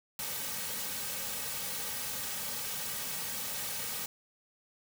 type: noise with comb filter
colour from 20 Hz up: white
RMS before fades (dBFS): -37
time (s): 0.19-4.06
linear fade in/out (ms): 2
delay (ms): 2.9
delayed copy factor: -0.85
effects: none